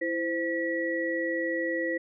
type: tone cluster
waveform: sine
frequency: 331.5 / 518 / 1934 Hz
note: E4 / C5 / B6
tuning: +10 / -17 / -37 cents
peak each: -31 dBFS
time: 0.01-1.98 s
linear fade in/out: 10 ms
effects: none